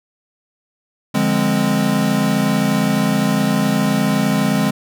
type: chord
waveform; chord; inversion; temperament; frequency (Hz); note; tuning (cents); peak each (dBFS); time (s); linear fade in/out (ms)
square; D half-diminished seventh; none; equal with one note detuned; 146.83 / 174.61 / 206.3 / 261.6; D3 / F3 / Ab3 / C4; 0 / 0 / -11 / 0; -23 / -23 / -18 / -21; 1.14-4.71; 10
effects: none